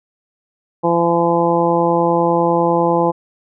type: harmonic tone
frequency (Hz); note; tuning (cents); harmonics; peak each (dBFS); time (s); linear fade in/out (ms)
170; F3; -46; 1 / 2 / 3 / 4 / 5 / 6; -21 / -18 / -17 / -23 / -18 / -22; 0.83-3.12; 20
effects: none

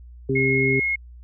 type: harmonic tone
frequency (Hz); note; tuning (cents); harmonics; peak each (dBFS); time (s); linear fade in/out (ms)
133.4; C3; +34; 1 / 2 / 3; -24 / -25 / -22; 0.29-0.8; 5
type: tone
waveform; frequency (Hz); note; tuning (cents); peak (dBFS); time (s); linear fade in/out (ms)
sine; 2161; C#7; -45; -20; 0.35-0.96; 10
effects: added 60 Hz sine -40 dBFS peak until 1.23 s

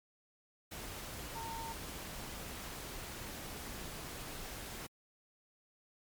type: tone in noise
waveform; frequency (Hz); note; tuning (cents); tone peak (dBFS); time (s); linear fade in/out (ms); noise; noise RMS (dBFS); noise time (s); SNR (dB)
sine; 910; A#5; -42; -42; 1.35-1.73; 10; pink; -45; 0.71-4.87; 0
effects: MP3 96 kbps

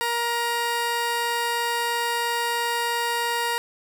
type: tone pair together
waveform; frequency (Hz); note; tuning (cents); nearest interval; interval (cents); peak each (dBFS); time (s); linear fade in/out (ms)
15% pulse; 471.5 / 943; A#4 / A#5; +20 / +20; octave; 1200; -21 / -21; 0.01-3.58; 0
effects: none

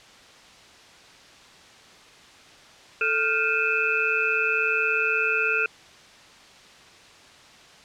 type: tone cluster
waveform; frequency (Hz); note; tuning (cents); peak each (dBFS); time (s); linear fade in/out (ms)
sine; 440.9 / 1401 / 1542 / 2459 / 2621; A4 / F6 / G6 / D#7 / E7; +4 / +5 / -29 / -21 / -11; -30 / -25 / -32 / -27 / -25; 3.01-5.66; 2
effects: white hiss -49 dBFS RMS until 7.84 s + low-pass 5000 Hz 12 dB/octave

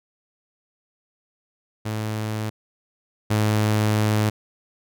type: tone pair in turn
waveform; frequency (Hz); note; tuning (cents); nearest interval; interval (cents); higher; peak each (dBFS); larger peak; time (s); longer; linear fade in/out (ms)
sawtooth; 108.3 / 106.87; A2 / A2; -27 / -50; unison; 23; first; -21 / -14; second; 1.85-2.5 / 3.3-4.3; second; 10
effects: none

